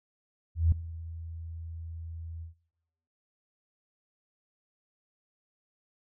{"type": "tone with ADSR envelope", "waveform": "sine", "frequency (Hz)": 82.41, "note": "E2", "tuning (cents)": 0, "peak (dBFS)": -18, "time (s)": [0.55, 2.54], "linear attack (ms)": 170, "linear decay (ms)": 3, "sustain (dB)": -20, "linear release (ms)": 120, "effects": ["noise-tail reverb RT60 0.9 s tail -19 dB re dry"]}